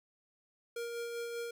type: tone with tremolo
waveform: square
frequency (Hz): 469.7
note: A#4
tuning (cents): +13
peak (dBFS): -37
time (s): 0.76-1.51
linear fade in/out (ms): 5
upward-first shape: sine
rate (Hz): 5.1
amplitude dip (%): 30
effects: none